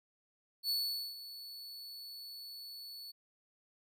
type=tone with ADSR envelope; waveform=45% pulse; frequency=4435 Hz; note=C#8; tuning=in tune; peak=-30 dBFS; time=0.63-3.12 s; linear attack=64 ms; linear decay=450 ms; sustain=-15 dB; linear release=16 ms; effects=none